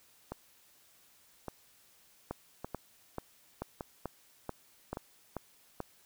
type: two click trains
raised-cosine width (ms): 1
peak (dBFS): -22 / -24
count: 9 / 5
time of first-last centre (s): 2.31-5.803 / 0.32-4.971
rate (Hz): 2.29 / 0.86
effects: white hiss -64 dBFS RMS until 6.05 s